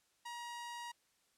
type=tone; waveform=sawtooth; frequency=951 Hz; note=A#5; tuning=34 cents sharp; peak=-40 dBFS; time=0.25-0.92 s; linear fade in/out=10 ms; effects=white hiss -75 dBFS RMS until 1.37 s + low-pass 10000 Hz 12 dB/octave